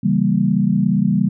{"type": "chord", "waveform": "sine", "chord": "C# diminished seventh", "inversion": "none", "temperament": "equal", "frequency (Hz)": [138.59, 164.81, 196, 233.1], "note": ["C#3", "E3", "G3", "Bb3"], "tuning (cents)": [0, 0, 0, 0], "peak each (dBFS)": [-22, -20, -16, -20], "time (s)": [0.03, 1.29], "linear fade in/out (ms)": 10, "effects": []}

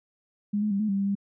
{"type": "tone with pitch steps", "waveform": "sine", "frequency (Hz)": [205.8, 211.7, 198, 214.3, 196.7, 197.9, 199.5], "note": ["G#3", "G#3", "G3", "A3", "G3", "G3", "G3"], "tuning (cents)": [-16, 33, 18, -45, 6, 17, 31], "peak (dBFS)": -23, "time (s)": [0.53, 1.153], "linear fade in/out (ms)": 10, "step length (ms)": 89, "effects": []}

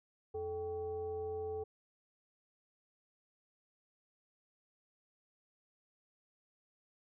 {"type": "tone with frequency modulation", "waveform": "sine", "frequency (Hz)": 433.2, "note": "A4", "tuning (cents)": -27, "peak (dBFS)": -37, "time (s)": [0.34, 1.64], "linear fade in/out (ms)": 10, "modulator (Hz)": 346, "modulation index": 0.57, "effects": []}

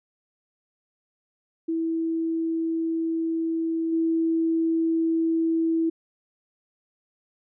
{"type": "tone with level steps", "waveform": "sine", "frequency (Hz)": 327.2, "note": "E4", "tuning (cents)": -13, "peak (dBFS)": [-23, -20], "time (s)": [1.68, 5.9], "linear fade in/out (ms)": 10, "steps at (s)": 3.92, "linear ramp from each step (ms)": 10, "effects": []}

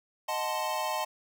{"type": "chord", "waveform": "square", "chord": "D# diminished seventh", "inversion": "none", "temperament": "equal with one note detuned", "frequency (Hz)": [622.3, 740, 880, 1041.7], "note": ["D#5", "F#5", "A5", "C6"], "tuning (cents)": [0, 0, 0, -8], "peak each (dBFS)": [-36, -38, -34, -36], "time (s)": [0.28, 1.05], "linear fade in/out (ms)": 10, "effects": []}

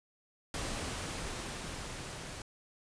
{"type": "noise with level ramp", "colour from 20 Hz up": "pink", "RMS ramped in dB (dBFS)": [-37, -44], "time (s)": [0.54, 2.42], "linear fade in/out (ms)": 2, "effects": ["resampled to 22050 Hz"]}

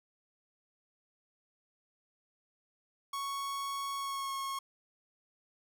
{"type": "tone with pitch glide", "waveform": "45% pulse", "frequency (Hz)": [1108.7, 1090.3], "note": ["C#6", "C#6"], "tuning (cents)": [0, -29], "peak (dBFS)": -35, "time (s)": [3.13, 4.59], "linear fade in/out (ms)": 5, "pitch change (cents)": -29, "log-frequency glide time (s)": [3.97, 4.32], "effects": []}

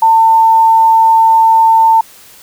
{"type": "tone", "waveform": "sine", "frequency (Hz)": 898, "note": "A5", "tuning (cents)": 35, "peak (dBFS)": -4, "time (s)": [0.02, 2.01], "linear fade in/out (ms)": 5, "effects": ["white hiss -39 dBFS RMS until 2.42 s"]}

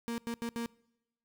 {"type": "tone bursts at uneven times", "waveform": "35% pulse", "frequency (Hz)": 233.3, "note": "A#3", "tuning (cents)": 2, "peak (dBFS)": -32, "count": 4, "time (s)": [[0.08, 0.18], [0.27, 0.34], [0.42, 0.49], [0.56, 0.66]], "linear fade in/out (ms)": 0, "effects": ["noise-tail reverb RT60 0.9 s tail -24 dB re dry"]}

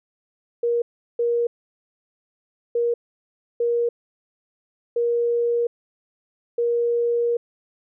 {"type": "tone bursts at uneven times", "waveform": "sine", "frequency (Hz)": 473, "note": "A#4", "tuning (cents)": 25, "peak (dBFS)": -18, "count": 6, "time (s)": [[0.63, 0.82], [1.19, 1.47], [2.75, 2.94], [3.6, 3.89], [4.96, 5.67], [6.58, 7.37]], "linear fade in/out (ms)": 5, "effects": []}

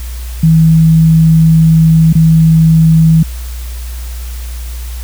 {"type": "tone with dropouts", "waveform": "sine", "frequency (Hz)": 161.3, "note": "E3", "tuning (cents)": -37, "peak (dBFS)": -3, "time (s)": [0.43, 3.23], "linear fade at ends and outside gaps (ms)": 5, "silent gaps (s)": [2.128, 2.152], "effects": ["added 60 Hz sine -19 dBFS peak until 5.03 s", "white hiss -33 dBFS RMS until 5.03 s"]}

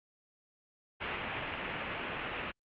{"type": "low-pass noise", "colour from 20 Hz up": "white", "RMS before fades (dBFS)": -38, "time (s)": [1, 2.52], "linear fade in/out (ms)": 20, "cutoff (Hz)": 2900, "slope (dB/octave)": 48, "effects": ["Opus 48 kbps"]}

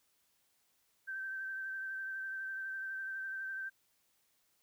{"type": "tone with vibrato", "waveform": "sine", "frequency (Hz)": 1557, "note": "G6", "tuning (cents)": -12, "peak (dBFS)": -38, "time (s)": [1.07, 3.7], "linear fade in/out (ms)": 20, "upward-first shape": "sine", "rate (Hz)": 12, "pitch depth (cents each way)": 21, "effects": ["white hiss -75 dBFS RMS until 4.62 s"]}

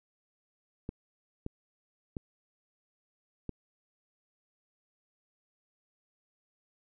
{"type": "clicks", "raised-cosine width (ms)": 3, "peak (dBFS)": -23, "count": 4, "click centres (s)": [0.891, 1.464, 2.168, 3.493], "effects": []}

